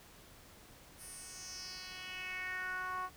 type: tone with band-pass filter sweep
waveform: 10% pulse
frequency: 369 Hz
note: F#4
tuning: 5 cents flat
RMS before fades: -43 dBFS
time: 0.97-3.1 s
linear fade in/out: 50 ms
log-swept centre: 11000 to 980 Hz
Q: 3.6
effects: pink hiss -58 dBFS RMS until 3.16 s